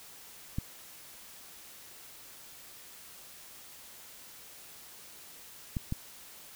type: clicks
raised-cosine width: 5 ms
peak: -19 dBFS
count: 3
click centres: 0.585 / 5.768 / 5.924 s
effects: white hiss -51 dBFS RMS until 6.55 s